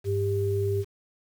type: tone pair together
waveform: sine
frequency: 100.41 / 397.5 Hz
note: G2 / G4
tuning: +42 / +24 cents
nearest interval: 2 octaves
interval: 2382 cents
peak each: -26 dBFS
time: 0.04-0.85 s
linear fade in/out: 50 ms
effects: 8-bit